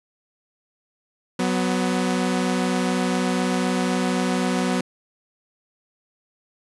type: tone pair together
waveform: sawtooth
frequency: 184.61 / 248.7 Hz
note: F#3 / B3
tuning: -4 / +12 cents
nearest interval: perfect fourth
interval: 516 cents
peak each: -19 / -19 dBFS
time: 1.39-4.81 s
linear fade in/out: 5 ms
effects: resampled to 24000 Hz